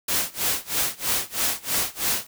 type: noise with tremolo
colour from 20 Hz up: white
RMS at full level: -22 dBFS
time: 0.08-2.27 s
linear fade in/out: 5 ms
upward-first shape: sine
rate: 3.1 Hz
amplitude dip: 95%
effects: none